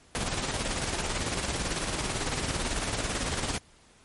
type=noise with tremolo; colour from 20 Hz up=pink; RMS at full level=-29 dBFS; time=0.15-3.58 s; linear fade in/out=0 ms; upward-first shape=square; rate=18 Hz; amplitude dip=40%; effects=pink hiss -58 dBFS RMS until 4.04 s + MP3 48 kbps